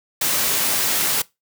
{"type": "noise", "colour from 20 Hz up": "white", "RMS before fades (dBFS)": -20, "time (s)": [0.21, 1.22], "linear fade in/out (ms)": 5, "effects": ["noise-tail reverb RT60 0.2 s tail -21 dB re dry", "high-pass 100 Hz 12 dB/octave"]}